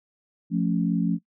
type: chord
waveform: sine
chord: F augmented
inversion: none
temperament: equal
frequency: 174.61 / 220 / 277.2 Hz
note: F3 / A3 / C#4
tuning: 0 / 0 / 0 cents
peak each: -23 / -26 / -27 dBFS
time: 0.5-1.19 s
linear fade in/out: 50 ms
effects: noise-tail reverb RT60 0.1 s tail -21 dB re dry